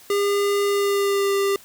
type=tone with pitch glide; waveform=square; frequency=404.2 to 396.6 Hz; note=G#4 to G4; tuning=-47 to +20 cents; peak=-19 dBFS; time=0.1-1.56 s; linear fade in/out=2 ms; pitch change=-33 cents; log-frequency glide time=0.65-1.34 s; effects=white hiss -48 dBFS RMS until 1.64 s